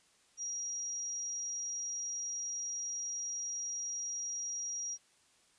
sine tone, 5710 Hz, F8, 37 cents sharp, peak -36 dBFS, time 0.37-4.98 s, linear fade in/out 50 ms, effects white hiss -68 dBFS RMS until 5.58 s + resampled to 22050 Hz

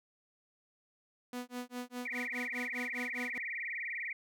sawtooth tone with tremolo, 246.9 Hz, B3, in tune, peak -33 dBFS, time 1.33-3.38 s, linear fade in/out 2 ms, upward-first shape sine, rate 4.9 Hz, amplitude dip 100%
sine tone with vibrato, 2093 Hz, C7, in tune, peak -36 dBFS, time 2.05-4.13 s, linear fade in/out 5 ms, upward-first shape sine, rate 20 Hz, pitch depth 220 cents each way
effects none

